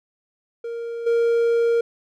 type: tone with level steps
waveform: triangle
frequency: 466.2 Hz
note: A#4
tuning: in tune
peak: -25 / -14 dBFS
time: 0.64-1.81 s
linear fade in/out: 5 ms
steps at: 1.06 s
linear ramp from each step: 10 ms
effects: none